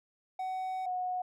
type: tone pair in turn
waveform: triangle / sine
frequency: 750 / 731.2 Hz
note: F#5 / F#5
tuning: +23 / -21 cents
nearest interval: unison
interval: 44 cents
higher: first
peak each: -31 / -31 dBFS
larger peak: neither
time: 0.39-0.86 / 0.86-1.22 s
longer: first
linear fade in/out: 5 ms
effects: none